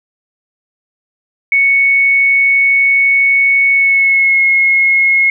sine tone with pitch glide, 2217 to 2166 Hz, C#7 to C#7, 0 to -41 cents, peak -7 dBFS, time 1.52-5.3 s, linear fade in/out 2 ms, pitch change -41 cents, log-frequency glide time 3.71-4.42 s, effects none

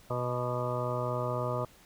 harmonic tone with a mistuned harmonic, 123.47 Hz, B2, in tune, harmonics 1 / 2 / 3 / 4 / 5 / 7 / 8 / 9 / 10, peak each -34 / -43 / -40 / -37 / -35 / -43 / -41 / -42 / -39 dBFS, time 0.1-1.65 s, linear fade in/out 5 ms, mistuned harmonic 10, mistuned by -19 cents, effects pink hiss -58 dBFS RMS until 1.85 s

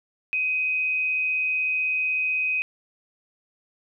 sine tone with amplitude modulation, 2514 Hz, D#7, 17 cents sharp, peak -20 dBFS, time 0.33-2.62 s, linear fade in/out 0 ms, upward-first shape sine, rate 156 Hz, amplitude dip 35%, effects none

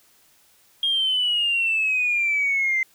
sine exponential sweep, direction down, 3251 to 2068 Hz, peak -18 dBFS, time 0.83-2.83 s, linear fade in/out 2 ms, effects tanh soft clip ceiling -14 dBFS + white hiss -58 dBFS RMS until 2.94 s

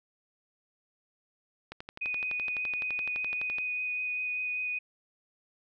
click train, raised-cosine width 0.3 ms, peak -24 dBFS, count 23, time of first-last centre 1.72-3.584 s, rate 11.8 Hz
sine tone with vibrato, 2489 Hz, D#7, in tune, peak -30 dBFS, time 2.01-4.79 s, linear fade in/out 10 ms, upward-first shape sine, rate 5.1 Hz, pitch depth 11 cents each way
effects none

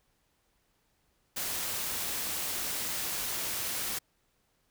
white noise, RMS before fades -34 dBFS, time 1.36-3.99 s, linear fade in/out 10 ms, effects pink hiss -73 dBFS RMS until 4.7 s

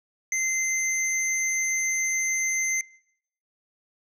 sine tone pair together, 2074 / 6215 Hz, C7 / G8, -16 / -16 cents, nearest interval octave + perfect fifth, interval 1900 cents, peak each -24 dBFS, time 0.32-2.81 s, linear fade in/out 2 ms, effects noise-tail reverb RT60 0.7 s tail -24 dB re dry + tanh soft clip ceiling -20 dBFS

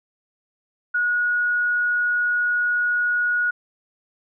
sine tone, 1453 Hz, F#6, 32 cents flat, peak -18 dBFS, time 0.94-3.51 s, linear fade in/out 10 ms, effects none

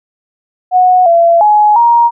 sine tone with pitch steps, 733 / 678 / 841 / 941 Hz, F#5 / E5 / G#5 / A#5, -16 / +49 / +22 / +16 cents, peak -4 dBFS, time 0.71-2.11 s, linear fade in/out 50 ms, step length 350 ms, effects none

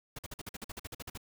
pink noise bursts, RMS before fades -42 dBFS, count 14, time 0.16-1.176 s, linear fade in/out 5 ms, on 28 ms, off 48 ms, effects none

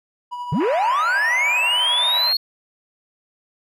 triangle tone with tremolo, 976 Hz, B5, 21 cents flat, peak -23 dBFS, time 0.31-2.3 s, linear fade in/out 20 ms, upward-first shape triangle, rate 12 Hz, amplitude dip 45%
triangle linear sweep, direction up, 119.3 to 4357 Hz, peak -15 dBFS, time 0.52-2.37 s, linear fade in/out 5 ms
pink band-pass noise, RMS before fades -31 dBFS, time 0.6-2.33 s, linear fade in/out 5 ms, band 570 to 2800 Hz, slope 96 dB/octave
effects none

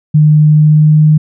sine tone with pitch glide, 152 to 153.5 Hz, D#3 to D#3, -40 to -23 cents, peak -3 dBFS, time 0.14-1.18 s, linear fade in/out 10 ms, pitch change +17 cents, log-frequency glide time 0.47-1.05 s, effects none

